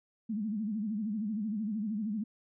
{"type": "tone with vibrato", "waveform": "sine", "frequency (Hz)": 213, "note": "G#3", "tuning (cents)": 44, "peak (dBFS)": -31, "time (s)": [0.29, 2.24], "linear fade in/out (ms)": 10, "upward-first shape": "sine", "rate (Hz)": 13, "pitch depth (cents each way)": 120, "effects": []}